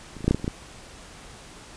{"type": "clicks", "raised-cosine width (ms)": 3, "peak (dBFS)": [-26, -25, -17, -6, -6, -11, -30, -16, -12], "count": 9, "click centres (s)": [0.167, 0.207, 0.244, 0.28, 0.31, 0.346, 0.398, 0.444, 0.479], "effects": ["pink hiss -45 dBFS RMS until 1.76 s", "resampled to 22050 Hz"]}